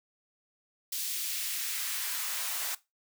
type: noise with high-pass filter sweep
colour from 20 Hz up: white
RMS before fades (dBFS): -34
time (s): 0.92-2.75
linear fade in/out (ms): 5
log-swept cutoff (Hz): 3600 to 730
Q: 0.95
effects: noise-tail reverb RT60 0.2 s tail -17 dB re dry